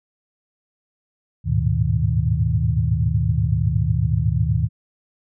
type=tone cluster; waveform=sine; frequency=75.6 / 101.9 / 110 / 123.4 / 157.4 Hz; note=D#2 / G#2 / A2 / B2 / D#3; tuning=-49 / -32 / 0 / -1 / +20 cents; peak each=-23 dBFS; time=1.44-4.69 s; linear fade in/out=50 ms; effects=none